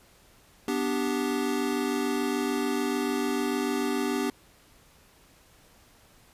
square chord, G major, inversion first, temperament equal, 246.9 / 293.7 / 392 Hz, B3 / D4 / G4, 0 / 0 / 0 cents, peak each -31 dBFS, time 0.68-4.3 s, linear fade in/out 2 ms, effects pink hiss -58 dBFS RMS until 6.33 s + resampled to 32000 Hz

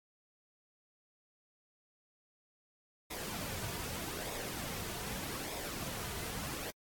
pink noise with flanger, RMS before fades -41 dBFS, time 3.1-6.71 s, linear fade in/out 10 ms, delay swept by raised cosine 0.67 to 3.77 ms, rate 0.82 Hz, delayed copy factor -0.5, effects AAC 64 kbps

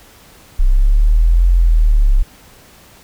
sine linear two-way sweep, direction up then down, 30.87 to 44.24 to 32.62 Hz, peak -7 dBFS, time 0.59-2.23 s, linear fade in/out 10 ms, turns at 1.49 s, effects pink hiss -44 dBFS RMS until 3.03 s

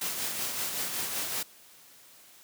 white noise with tremolo, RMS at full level -31 dBFS, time 0.01-1.43 s, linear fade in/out 5 ms, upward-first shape triangle, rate 5.3 Hz, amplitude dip 45%, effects white hiss -55 dBFS RMS until 2.43 s + high-pass 100 Hz 12 dB/octave

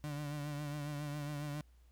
35% pulse tone with vibrato, 146.83 Hz, D3, in tune, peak -37 dBFS, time 0.04-1.61 s, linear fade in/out 0 ms, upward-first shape triangle, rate 7.3 Hz, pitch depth 53 cents each way, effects added 60 Hz sine -60 dBFS peak until 1.91 s + pink hiss -75 dBFS RMS until 1.91 s

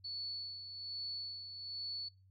sine tone with tremolo, 4436 Hz, C#8, in tune, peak -38 dBFS, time 0.04-2.09 s, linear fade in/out 10 ms, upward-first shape sine, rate 1.2 Hz, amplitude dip 55%, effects noise-tail reverb RT60 0.3 s tail -25 dB re dry + added 95 Hz sine -62 dBFS peak until 2.3 s

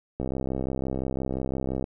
click train, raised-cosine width 2 ms, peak -16 dBFS, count 109, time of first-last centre 0.2-1.841 s, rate 65.8 Hz, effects none

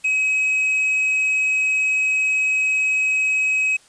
triangle tone with quantisation, 2547 Hz, D#7, 40 cents sharp, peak -15 dBFS, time 0.04-3.77 s, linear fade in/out 10 ms, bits 7, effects white hiss -52 dBFS RMS until 3.88 s + resampled to 22050 Hz

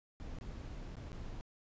brown noise with dropouts, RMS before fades -45 dBFS, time 0.2-1.41 s, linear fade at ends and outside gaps 0 ms, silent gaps 0.386-0.41 / 0.955-0.968 / 1.118-1.13 s, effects resampled to 16000 Hz

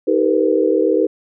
sine tone cluster, 316.2 / 390.5 / 458.1 / 499.1 Hz, D#4 / G4 / A#4 / B4, +28 / -7 / -30 / +18 cents, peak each -18 dBFS, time 0.07-1.07 s, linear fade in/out 10 ms, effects none

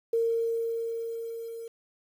sine tone with level ramp, 459.2 Hz, A#4, 26 cents flat, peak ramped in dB -22 to -37 dBFS, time 0.13-1.68 s, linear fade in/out 5 ms, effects 9-bit

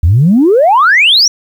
sine exponential sweep, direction up, 75 to 5920 Hz, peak -3 dBFS, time 0.03-1.28 s, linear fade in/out 5 ms, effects tanh soft clip ceiling 0 dBFS + 7-bit

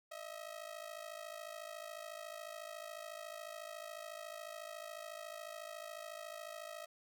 sawtooth ring-modulated tone, 638 Hz, D#5, 43 cents sharp, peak -39 dBFS, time 0.11-6.86 s, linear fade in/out 10 ms, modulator 27 Hz, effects none

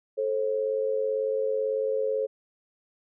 sine tone pair together, 436.9 / 535 Hz, A4 / C5, -12 / +38 cents, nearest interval major third, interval 350 cents, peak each -27 dBFS, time 0.17-2.27 s, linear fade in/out 20 ms, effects none

